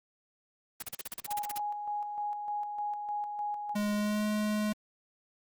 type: noise bursts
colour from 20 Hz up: white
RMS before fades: -37 dBFS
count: 13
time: 0.8-1.581 s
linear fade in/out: 5 ms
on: 25 ms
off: 38 ms
type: tone with tremolo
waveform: sine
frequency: 830 Hz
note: G#5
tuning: 1 cent flat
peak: -31 dBFS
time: 1.27-3.77 s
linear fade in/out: 50 ms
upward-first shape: square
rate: 3.3 Hz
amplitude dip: 40%
type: tone with pitch glide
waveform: square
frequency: 207.7 to 211.5 Hz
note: G#3 to G#3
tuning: 0 to +32 cents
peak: -29 dBFS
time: 3.75-4.73 s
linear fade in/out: 10 ms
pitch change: +32 cents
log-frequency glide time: 3.94-4.25 s
effects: Opus 24 kbps

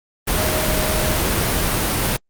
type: tone in noise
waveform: sine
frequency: 622 Hz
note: D#5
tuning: 1 cent flat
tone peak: -25 dBFS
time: 0.37-1.17 s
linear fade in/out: 10 ms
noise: pink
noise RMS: -19 dBFS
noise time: 0.27-2.17 s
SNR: -9 dB
effects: Opus 32 kbps

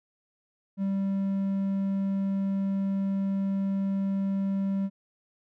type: tone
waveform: triangle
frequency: 195.3 Hz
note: G3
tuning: 6 cents flat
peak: -23 dBFS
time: 0.77-4.9 s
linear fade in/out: 50 ms
effects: none

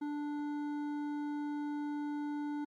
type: tone with hard clipping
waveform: triangle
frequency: 293.7 Hz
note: D4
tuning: in tune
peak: -37 dBFS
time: 0.01-2.65 s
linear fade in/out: 10 ms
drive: 13 dB
effects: Opus 32 kbps

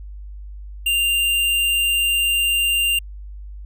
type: tone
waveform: square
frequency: 2788 Hz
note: F7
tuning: 4 cents flat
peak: -17 dBFS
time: 0.86-2.99 s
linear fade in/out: 5 ms
effects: added 50 Hz sine -32 dBFS peak until 3.65 s

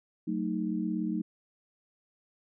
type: chord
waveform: sine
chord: D# diminished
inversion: first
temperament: just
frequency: 186.68 / 224 / 311.1 Hz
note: F#3 / A3 / D#4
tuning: +16 / +31 / 0 cents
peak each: -33 dBFS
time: 0.27-1.22 s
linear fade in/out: 10 ms
effects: none

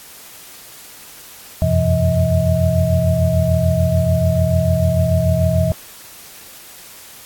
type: tone cluster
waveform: sine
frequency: 84.9 / 91.7 / 126 / 168.1 / 638 Hz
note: F2 / F#2 / B2 / E3 / D#5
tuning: -48 / -15 / +35 / +34 / +43 cents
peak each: -19 dBFS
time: 1.62-5.72 s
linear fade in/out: 0 ms
effects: white hiss -39 dBFS RMS until 7.25 s + AAC 64 kbps

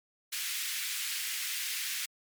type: high-pass noise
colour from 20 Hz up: pink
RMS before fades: -35 dBFS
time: 0.32-2.06 s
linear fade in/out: 10 ms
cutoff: 1900 Hz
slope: 24 dB/octave
effects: MP3 96 kbps

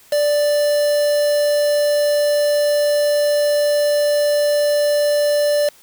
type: tone with quantisation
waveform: triangle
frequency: 587.3 Hz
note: D5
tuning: in tune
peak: -12 dBFS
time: 0.12-5.69 s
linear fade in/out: 5 ms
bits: 4
effects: white hiss -49 dBFS RMS until 5.82 s

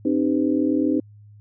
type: tone cluster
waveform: sine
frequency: 264.5 / 304.6 / 392.9 / 505 Hz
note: C4 / D#4 / G4 / B4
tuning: +19 / -37 / +4 / +39 cents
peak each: -22 / -20 / -28 / -29 dBFS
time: 0.05-1 s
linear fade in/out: 5 ms
effects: added 104 Hz sine -44 dBFS peak until 1.4 s

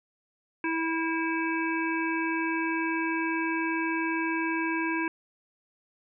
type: harmonic tone with a mistuned harmonic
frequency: 326.6 Hz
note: E4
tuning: 16 cents flat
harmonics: 1 / 3 / 5 / 7 / 8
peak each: -29 / -33 / -33 / -35 / -37 dBFS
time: 0.64-5.08 s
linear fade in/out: 2 ms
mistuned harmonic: 5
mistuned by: -16 cents
effects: none

